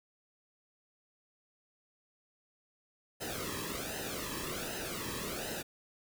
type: noise with flanger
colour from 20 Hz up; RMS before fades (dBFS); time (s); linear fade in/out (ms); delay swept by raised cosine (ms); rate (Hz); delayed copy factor
pink; -39; 3.2-5.63; 20; 0.87 to 1.41; 1.3; -0.75
effects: none